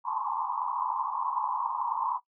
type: band-pass noise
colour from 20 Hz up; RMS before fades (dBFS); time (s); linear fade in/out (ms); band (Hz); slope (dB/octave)
pink; -31; 0.04-2.2; 50; 870 to 1100; 96
effects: noise-tail reverb RT60 0.1 s tail -18 dB re dry